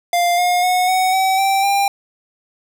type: tone with pitch steps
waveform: square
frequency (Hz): 698.5 / 714 / 729.8 / 746 / 762.6 / 779.5 / 796.8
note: F5 / F5 / F#5 / F#5 / G5 / G5 / G5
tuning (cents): 0 / +38 / -24 / +14 / -48 / -10 / +28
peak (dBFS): -14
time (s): 0.13-1.88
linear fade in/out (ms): 2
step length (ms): 250
effects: none